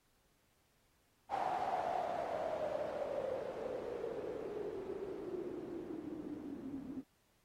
blue noise with low-pass filter sweep, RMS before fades -41 dBFS, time 1.29-7.04 s, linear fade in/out 50 ms, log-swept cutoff 800 to 260 Hz, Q 7.6, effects pink hiss -75 dBFS RMS until 7.44 s + AAC 48 kbps

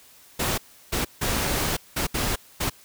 pink noise bursts at uneven times, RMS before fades -25 dBFS, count 6, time 0.39-0.58 / 0.92-1.05 / 1.21-1.77 / 1.96-2.07 / 2.14-2.36 / 2.6-2.7 s, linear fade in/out 10 ms, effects white hiss -52 dBFS RMS until 2.84 s

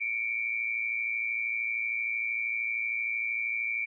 sine tone pair together, 2236 / 2349 Hz, C#7 / D7, +14 / 0 cents, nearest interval minor second, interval 86 cents, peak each -33 / -30 dBFS, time 0-3.86 s, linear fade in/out 20 ms, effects none

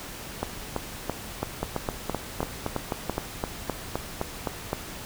two click trains, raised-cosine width 1 ms, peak -12 / -12 dBFS, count 13 / 9, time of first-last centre 1.63-4.731 / 0.43-3.097 s, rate 3.87 / 3 Hz, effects pink hiss -39 dBFS RMS until 5.05 s

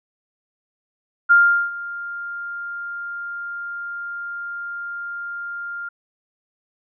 sine tone with ADSR envelope, 1400 Hz, F6, 4 cents sharp, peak -8 dBFS, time 1.29-5.89 s, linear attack 23 ms, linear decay 390 ms, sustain -19 dB, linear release 7 ms, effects none

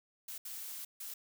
blue noise bursts at uneven times, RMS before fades -44 dBFS, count 3, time 0.28-0.38 / 0.45-0.85 / 1-1.14 s, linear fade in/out 5 ms, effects none

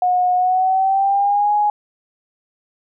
sine tone with pitch glide, 725 to 832.8 Hz, F#5 to G#5, -35 to +5 cents, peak -13 dBFS, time 0.02-1.7 s, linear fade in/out 2 ms, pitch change +240 cents, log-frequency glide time 0.35-1.53 s, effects none

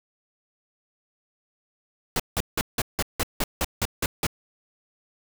pink noise bursts, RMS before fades -24 dBFS, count 11, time 2.16-4.267 s, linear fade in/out 2 ms, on 37 ms, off 170 ms, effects none

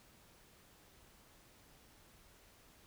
silence, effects pink hiss -64 dBFS RMS until 2.86 s

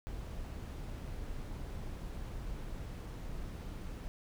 brown noise, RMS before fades -42 dBFS, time 0.07-4.08 s, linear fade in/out 0 ms, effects none

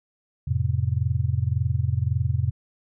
sine chord, F major, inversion none, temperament just, 87.31 / 109.13 / 130.96 Hz, F2 / A2 / C3, 0 / -14 / +2 cents, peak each -25 dBFS, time 0.47-2.51 s, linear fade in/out 10 ms, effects none

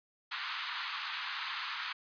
pink band-pass noise, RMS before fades -39 dBFS, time 0.31-1.93 s, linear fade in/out 10 ms, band 990 to 4500 Hz, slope 48 dB/octave, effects resampled to 11025 Hz

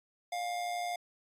square tone with amplitude modulation, 706 Hz, F5, 19 cents sharp, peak -32 dBFS, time 0.32-0.96 s, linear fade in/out 5 ms, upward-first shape sine, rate 112 Hz, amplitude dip 45%, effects low-pass 12000 Hz 12 dB/octave + AAC 64 kbps

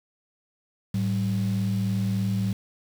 triangle ring-modulated tone, 150.3 Hz, D3, 40 cents sharp, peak -16 dBFS, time 0.94-2.53 s, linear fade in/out 5 ms, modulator 41.7 Hz, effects tanh soft clip ceiling -18 dBFS + 7-bit

